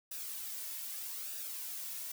blue noise with flanger, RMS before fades -42 dBFS, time 0.11-2.12 s, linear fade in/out 5 ms, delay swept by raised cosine 0.93 to 2.53 ms, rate 0.81 Hz, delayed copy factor -0.5, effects none

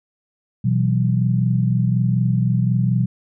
sine chord, B suspended fourth, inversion none, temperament equal with one note detuned, 123.47 / 164.81 / 188.88 Hz, B2 / E3 / F#3, 0 / 0 / +36 cents, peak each -17 / -22 / -21 dBFS, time 0.64-3.06 s, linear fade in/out 10 ms, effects none

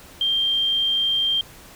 sine tone, 3176 Hz, G7, 22 cents sharp, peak -18 dBFS, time 0.21-1.41 s, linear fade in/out 2 ms, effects pink hiss -45 dBFS RMS until 1.75 s

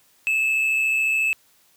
triangle tone with amplitude modulation, 2608 Hz, E7, 19 cents flat, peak -15 dBFS, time 0.27-1.33 s, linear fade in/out 0 ms, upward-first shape sine, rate 134 Hz, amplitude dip 40%, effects white hiss -59 dBFS RMS until 1.76 s + high-pass 60 Hz 12 dB/octave

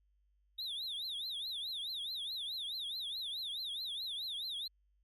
triangle tone with vibrato, 3688 Hz, A#7, 19 cents flat, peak -37 dBFS, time 0.58-4.68 s, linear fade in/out 10 ms, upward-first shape triangle, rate 4.7 Hz, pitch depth 240 cents each way, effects added 50 Hz sine -70 dBFS peak until 5.03 s

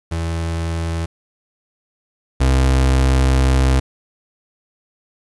35% pulse tone pair in turn, 82.8 / 65.55 Hz, E2 / C2, +8 / +4 cents, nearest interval major third, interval 404 cents, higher first, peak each -18 / -10 dBFS, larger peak second, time 0.11-1.06 / 2.4-3.8 s, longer second, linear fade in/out 10 ms, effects resampled to 24000 Hz + 8-bit

